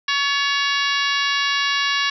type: harmonic tone with a mistuned harmonic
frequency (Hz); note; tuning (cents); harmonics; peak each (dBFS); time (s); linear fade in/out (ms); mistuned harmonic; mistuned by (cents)
560; C#5; +18; 2 / 3 / 4 / 5 / 6 / 7 / 8 / 9 / 10; -25 / -23 / -27 / -25 / -28 / -27 / -31 / -32 / -32; 0.08-2.1; 5; 3; +31
effects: none